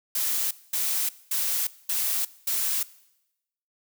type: noise bursts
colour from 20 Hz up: blue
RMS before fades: -26 dBFS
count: 5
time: 0.15-2.83 s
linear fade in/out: 5 ms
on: 360 ms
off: 220 ms
effects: noise-tail reverb RT60 0.9 s tail -20 dB re dry